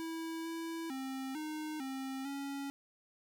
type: tone with pitch steps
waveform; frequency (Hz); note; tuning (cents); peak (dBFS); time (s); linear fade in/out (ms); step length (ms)
square; 326.7 / 329.5 / 265.4 / 307.8 / 266.4 / 278.3; E4 / E4 / C4 / D#4 / C4 / C#4; -15 / -1 / +25 / -19 / +31 / +7; -39; 0-2.7; 0; 450
effects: none